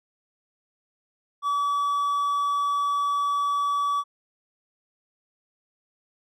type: tone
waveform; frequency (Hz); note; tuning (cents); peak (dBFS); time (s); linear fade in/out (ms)
triangle; 1145; D6; -44; -20; 1.42-4.04; 50
effects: none